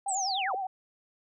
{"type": "tone with vibrato", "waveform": "sine", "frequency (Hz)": 770, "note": "G5", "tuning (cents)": -31, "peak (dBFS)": -30, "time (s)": [0.06, 0.67], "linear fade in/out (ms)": 5, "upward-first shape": "triangle", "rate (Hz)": 9.9, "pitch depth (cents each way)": 84}
{"type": "linear sweep", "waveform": "sine", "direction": "down", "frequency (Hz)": [8390, 381.1], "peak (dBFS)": -30, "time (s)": [0.08, 0.55], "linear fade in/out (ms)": 5}
{"effects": []}